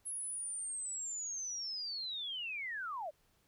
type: linear sweep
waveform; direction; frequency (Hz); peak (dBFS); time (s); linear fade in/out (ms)
sine; down; 10740 to 555; -38; 0.05-3.11; 20
effects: pink hiss -73 dBFS RMS until 3.47 s